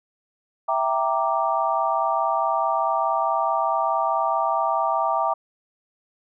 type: chord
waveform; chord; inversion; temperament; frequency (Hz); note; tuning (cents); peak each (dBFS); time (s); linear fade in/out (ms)
sine; E half-diminished seventh; none; equal; 659.3 / 784 / 932.3 / 1174.7; E5 / G5 / Bb5 / D6; 0 / 0 / 0 / 0; -25; 0.68-5.34; 10
effects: none